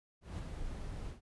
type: noise with ADSR envelope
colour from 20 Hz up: brown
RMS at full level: -38 dBFS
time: 0.21-1.21 s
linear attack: 180 ms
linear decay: 5 ms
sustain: -4 dB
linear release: 130 ms
effects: resampled to 24000 Hz